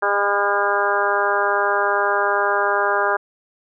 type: harmonic tone with a mistuned harmonic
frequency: 202.5 Hz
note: G#3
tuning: 43 cents flat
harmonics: 2 / 3 / 4 / 5 / 6 / 7 / 8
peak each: -24 / -24 / -24 / -24 / -24 / -24 / -24 dBFS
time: 0.02-3.17 s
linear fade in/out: 10 ms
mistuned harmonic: 5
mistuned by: -17 cents
effects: none